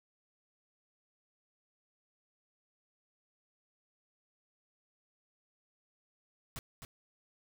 pink noise with echo, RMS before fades -42 dBFS, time 6.56-6.59 s, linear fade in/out 0 ms, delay 260 ms, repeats 1, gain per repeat -6 dB, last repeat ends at 6.85 s, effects none

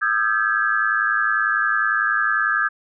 sine tone cluster, 1221 / 1319 / 1579 / 1690 Hz, D#6 / E6 / G6 / G#6, -33 / +1 / +12 / +30 cents, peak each -24 / -25 / -21 / -22 dBFS, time 0.01-2.69 s, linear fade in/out 20 ms, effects none

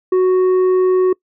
sine tone with tanh clipping, 370 Hz, F#4, in tune, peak -11 dBFS, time 0.12-1.13 s, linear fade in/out 5 ms, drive 5 dB, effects noise-tail reverb RT60 0.1 s tail -24 dB re dry

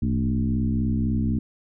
sine tone with frequency modulation, 155.56 Hz, D#3, in tune, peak -20 dBFS, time 0.02-1.39 s, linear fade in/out 5 ms, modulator 63.8 Hz, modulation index 1.8, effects none

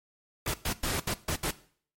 pink noise bursts at uneven times, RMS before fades -30 dBFS, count 6, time 0.46-0.54 / 0.65-0.73 / 0.83-1 / 1.07-1.14 / 1.28-1.36 / 1.43-1.51 s, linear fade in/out 5 ms, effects noise-tail reverb RT60 0.5 s tail -17 dB re dry + MP3 64 kbps

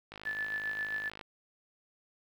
click train, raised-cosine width 0.3 ms, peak -28 dBFS, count 58, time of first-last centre 0.12-1.212 s, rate 52.2 Hz
sine tone with tremolo, 1740 Hz, A6, 20 cents flat, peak -31 dBFS, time 0.25-1.1 s, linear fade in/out 20 ms, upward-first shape sine, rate 7.5 Hz, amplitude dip 45%
effects 10-bit

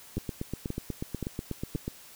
two click trains, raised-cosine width 3 ms, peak -19 / -19 dBFS, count 15 / 4, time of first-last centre 0.17-1.879 / 0.18-1.751 s, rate 8.19 / 1.91 Hz, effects white hiss -51 dBFS RMS until 2.15 s

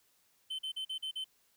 triangle tone bursts, 3073 Hz, G7, 35 cents flat, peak -34 dBFS, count 6, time 0.5-1.244 s, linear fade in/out 10 ms, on 89 ms, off 42 ms, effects white hiss -71 dBFS RMS until 1.56 s

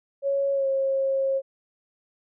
sine tone with pitch glide, 554.4 to 539.9 Hz, C#5 to C#5, 0 to -46 cents, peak -21 dBFS, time 0.22-1.42 s, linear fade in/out 50 ms, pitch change -46 cents, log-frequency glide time 0.53-0.67 s, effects none

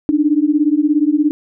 sine beating tone pair, 290.4 / 307.4 Hz, D4 / D#4, -19 / -21 cents, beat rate 17 Hz, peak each -14 dBFS, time 0.09-1.31 s, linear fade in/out 0 ms, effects none

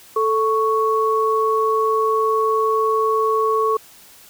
sine tone pair together, 440.1 / 1110 Hz, A4 / C#6, 0 / +2 cents, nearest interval octave + major third, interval 1602 cents, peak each -18 dBFS, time 0.16-3.77 s, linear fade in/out 5 ms, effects white hiss -46 dBFS RMS until 4.29 s

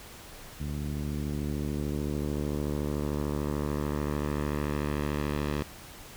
10% pulse tone with low-pass filter sweep, 73.5 Hz, D2, 2 cents sharp, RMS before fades -31 dBFS, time 0.6-5.63 s, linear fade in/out 5 ms, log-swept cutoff 180 to 4200 Hz, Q 0.81, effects pink hiss -47 dBFS RMS until 6.16 s

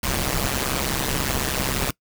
pink noise with amplitude modulation, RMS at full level -20 dBFS, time 0.03-1.91 s, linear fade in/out 5 ms, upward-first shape sine, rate 134 Hz, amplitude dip 95%, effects noise-tail reverb RT60 0.1 s tail -23 dB re dry

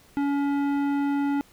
triangle tone with tanh clipping, 282.8 Hz, C#4, 35 cents sharp, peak -24 dBFS, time 0.17-1.41 s, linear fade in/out 0 ms, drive 18 dB, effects pink hiss -56 dBFS RMS until 1.52 s

